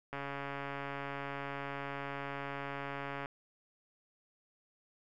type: click train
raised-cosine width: 0.5 ms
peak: -25 dBFS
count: 439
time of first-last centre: 0.13-3.259 s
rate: 140 Hz
effects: none